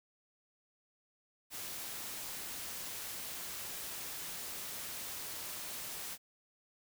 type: noise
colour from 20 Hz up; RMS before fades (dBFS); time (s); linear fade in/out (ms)
white; -43; 1.5-6.18; 50
effects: none